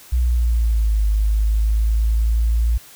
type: linear two-way sweep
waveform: sine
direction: down then up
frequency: 61.9 to 51.91 to 57.3 Hz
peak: -14 dBFS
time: 0.12-2.78 s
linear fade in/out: 10 ms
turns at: 1.06 s
effects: white hiss -44 dBFS RMS until 2.95 s